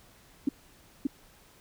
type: tone with echo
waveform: sine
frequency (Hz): 277.9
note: C#4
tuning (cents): +4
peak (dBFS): -21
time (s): 0.47-0.49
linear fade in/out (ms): 5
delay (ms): 580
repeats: 1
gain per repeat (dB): -2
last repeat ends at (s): 1.07
effects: pink hiss -58 dBFS RMS until 1.6 s